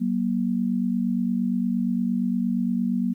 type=tone pair together; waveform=sine; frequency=188.87 / 237.5 Hz; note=F#3 / A#3; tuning=+36 / +33 cents; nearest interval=major third; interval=397 cents; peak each=-25 / -23 dBFS; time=0-3.14 s; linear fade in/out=20 ms; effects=10-bit